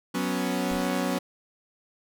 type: chord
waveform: sawtooth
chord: F# suspended fourth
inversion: none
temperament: equal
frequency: 185 / 246.9 / 277.2 Hz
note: F#3 / B3 / C#4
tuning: 0 / 0 / 0 cents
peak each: -26 dBFS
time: 0.14-1.19 s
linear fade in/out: 10 ms
type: noise with exponential decay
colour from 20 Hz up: brown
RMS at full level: -36 dBFS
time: 0.71-0.99 s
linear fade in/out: 0 ms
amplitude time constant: 59 ms
effects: none